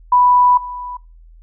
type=tone with level steps; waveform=sine; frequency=987.8 Hz; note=B5; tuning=in tune; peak=-8 / -25 dBFS; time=0.12-0.97 s; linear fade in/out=5 ms; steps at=0.57 s; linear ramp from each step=5 ms; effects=noise-tail reverb RT60 0.3 s tail -23 dB re dry + added 41 Hz sine -40 dBFS peak until 1.42 s